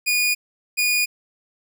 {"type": "tone pair in turn", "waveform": "sawtooth", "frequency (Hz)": [2451, 2451], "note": ["D#7", "D#7"], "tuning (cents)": [-27, -27], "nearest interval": "unison", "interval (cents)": 0, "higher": "neither", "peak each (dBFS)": -14, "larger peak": "neither", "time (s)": [[0.06, 0.35], [0.77, 1.06]], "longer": "neither", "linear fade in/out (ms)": 20, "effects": []}